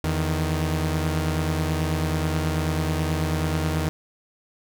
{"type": "tone pair together", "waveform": "sawtooth", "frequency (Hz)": [82.41, 155.57], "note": ["E2", "D#3"], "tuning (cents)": [0, 0], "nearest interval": "major seventh", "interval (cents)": 1100, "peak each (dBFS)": -21, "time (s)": [0.04, 3.89], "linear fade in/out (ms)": 0, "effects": []}